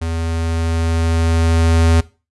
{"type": "tone with level ramp", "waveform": "square", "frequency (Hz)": 82.41, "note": "E2", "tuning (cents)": 0, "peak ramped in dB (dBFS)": [-20, -10], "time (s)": [0.01, 2.01], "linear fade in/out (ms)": 10, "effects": ["noise-tail reverb RT60 0.3 s tail -19 dB re dry", "resampled to 24000 Hz"]}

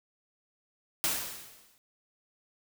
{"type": "noise with exponential decay", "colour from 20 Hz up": "white", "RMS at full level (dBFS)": -27, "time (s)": [1.04, 1.78], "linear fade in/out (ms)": 0, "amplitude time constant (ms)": 160, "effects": []}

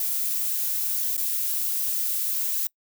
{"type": "noise with dropouts", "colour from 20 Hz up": "violet", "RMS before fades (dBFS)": -26, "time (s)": [0, 2.67], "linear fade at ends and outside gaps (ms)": 2, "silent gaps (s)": [1.167, 1.177], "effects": ["noise-tail reverb RT60 0.1 s tail -25 dB re dry"]}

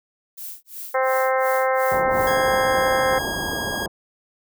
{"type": "noise with tremolo", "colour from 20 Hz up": "violet", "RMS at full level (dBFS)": -33, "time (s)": [0.37, 2.42], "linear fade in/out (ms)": 10, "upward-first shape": "sine", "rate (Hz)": 2.8, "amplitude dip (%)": 100}
{"type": "harmonic tone", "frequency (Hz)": 261.6, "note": "C4", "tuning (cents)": 0, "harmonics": [2, 3, 4, 5, 6, 7, 8], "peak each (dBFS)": [-20, -24, -26, -28, -30, -31, -32], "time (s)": [0.94, 3.19], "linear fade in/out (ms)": 10}
{"type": "low-pass noise", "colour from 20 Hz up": "white", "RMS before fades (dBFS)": -29, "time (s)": [1.91, 3.88], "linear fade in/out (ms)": 10, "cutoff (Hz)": 1000, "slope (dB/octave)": 48}
{"type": "tone", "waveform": "sawtooth", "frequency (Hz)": 1641, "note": "G#6", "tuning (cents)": -21, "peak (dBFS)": -23, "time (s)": [2.27, 3.86], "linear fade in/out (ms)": 2}
{"effects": []}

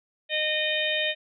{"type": "harmonic tone", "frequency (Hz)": 614, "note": "D#5", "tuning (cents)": -23, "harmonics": [1, 3, 4, 5, 6], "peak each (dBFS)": [-30, -30, -30, -30, -30], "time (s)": [0.29, 1.15], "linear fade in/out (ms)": 50, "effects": []}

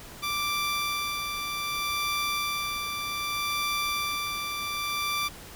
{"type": "tone with tremolo", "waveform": "15% pulse", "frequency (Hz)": 1174.7, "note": "D6", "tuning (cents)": 0, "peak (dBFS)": -20, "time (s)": [0.22, 5.29], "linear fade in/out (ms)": 20, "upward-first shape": "sine", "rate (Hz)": 0.64, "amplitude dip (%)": 40, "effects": ["pink hiss -45 dBFS RMS until 5.55 s"]}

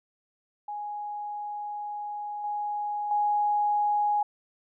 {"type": "tone with level steps", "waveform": "sine", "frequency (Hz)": 830.6, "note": "G#5", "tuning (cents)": 0, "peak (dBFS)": [-32, -28, -22], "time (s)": [0.68, 4.23], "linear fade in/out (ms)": 5, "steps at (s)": [2.44, 3.11], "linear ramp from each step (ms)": 2, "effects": []}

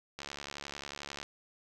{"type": "click train", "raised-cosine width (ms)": 0.2, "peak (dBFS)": -23, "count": 75, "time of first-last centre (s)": [0.19, 1.229], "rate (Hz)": 71.2, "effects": []}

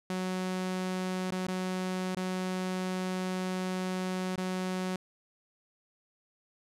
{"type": "tone with dropouts", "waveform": "sawtooth", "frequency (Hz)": 185, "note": "F#3", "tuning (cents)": 0, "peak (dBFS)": -27, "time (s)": [0.1, 4.96], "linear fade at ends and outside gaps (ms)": 2, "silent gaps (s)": [[1.308, 1.321], [1.469, 1.482], [2.148, 2.168], [4.358, 4.378]], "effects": ["low-pass 10000 Hz 12 dB/octave"]}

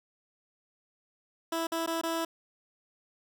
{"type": "tone with dropouts", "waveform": "15% pulse", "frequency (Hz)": 329.6, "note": "E4", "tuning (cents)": 0, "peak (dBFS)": -23, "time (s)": [1.52, 2.25], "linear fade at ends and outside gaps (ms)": 5, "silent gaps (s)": [[1.67, 1.719], [1.863, 1.874], [2.014, 2.034]], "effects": []}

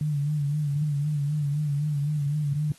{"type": "tone with vibrato", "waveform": "sine", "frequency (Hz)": 146.83, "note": "D3", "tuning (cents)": 0, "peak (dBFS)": -23, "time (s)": [0.01, 2.72], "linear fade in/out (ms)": 2, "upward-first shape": "sine", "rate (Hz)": 3.9, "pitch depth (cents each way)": 63, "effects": ["white hiss -55 dBFS RMS until 2.78 s", "AAC 32 kbps"]}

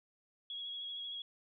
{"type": "tone with vibrato", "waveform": "sine", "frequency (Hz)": 3322, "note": "G#7", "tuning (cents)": 0, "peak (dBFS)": -40, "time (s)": [0.5, 1.22], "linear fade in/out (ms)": 2, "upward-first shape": "sine", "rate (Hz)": 13, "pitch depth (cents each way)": 23, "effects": []}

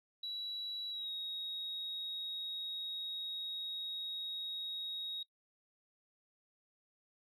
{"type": "tone with pitch glide", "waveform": "sine", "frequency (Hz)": [3915, 3775], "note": ["B7", "A#7"], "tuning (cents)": [-16, 21], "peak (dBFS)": -38, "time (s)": [0.23, 5.23], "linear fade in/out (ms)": 5, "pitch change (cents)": -63, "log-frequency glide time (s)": [0.9, 1.1], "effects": ["noise-tail reverb RT60 0.1 s tail -22 dB re dry", "tanh soft clip ceiling -34 dBFS"]}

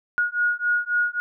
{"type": "beating tone pair", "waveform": "sine", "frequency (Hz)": [1442, 1445.7], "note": ["F#6", "F#6"], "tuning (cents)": [-45, -41], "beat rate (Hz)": 3.7, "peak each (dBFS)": [-23, -23], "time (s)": [0.18, 1.2], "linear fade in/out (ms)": 0, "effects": []}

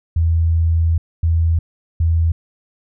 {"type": "tone bursts at uneven times", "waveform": "sine", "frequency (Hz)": 82.41, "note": "E2", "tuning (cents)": 0, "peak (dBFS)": -12, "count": 3, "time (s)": [[0.16, 0.98], [1.23, 1.59], [2, 2.32]], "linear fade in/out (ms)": 5, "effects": []}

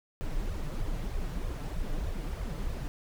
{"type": "noise with flanger", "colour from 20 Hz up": "brown", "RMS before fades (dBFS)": -33, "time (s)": [0.21, 2.88], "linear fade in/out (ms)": 0, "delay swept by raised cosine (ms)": [1.6, 6.9], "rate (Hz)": 3.2, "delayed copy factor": 0.95, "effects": []}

